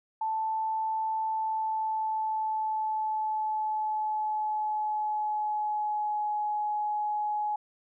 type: tone with pitch glide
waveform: sine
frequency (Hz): 880 to 841.7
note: A5 to G#5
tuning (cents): 0 to +23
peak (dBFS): -27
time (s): 0.21-7.56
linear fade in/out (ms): 5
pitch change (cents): -77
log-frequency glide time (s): 1.26-6.31
effects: none